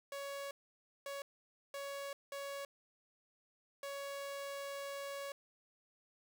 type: tone bursts at uneven times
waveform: sawtooth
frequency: 559 Hz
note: C#5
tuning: 14 cents sharp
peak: -38 dBFS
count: 5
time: 0.12-0.51 / 1.06-1.22 / 1.74-2.13 / 2.32-2.65 / 3.83-5.32 s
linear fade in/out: 2 ms
effects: none